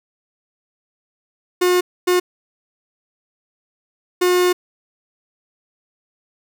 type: tone bursts at uneven times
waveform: 45% pulse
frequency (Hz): 360.1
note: F#4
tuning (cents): -47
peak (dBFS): -13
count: 3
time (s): 1.61-1.81 / 2.07-2.2 / 4.21-4.53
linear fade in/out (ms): 10
effects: none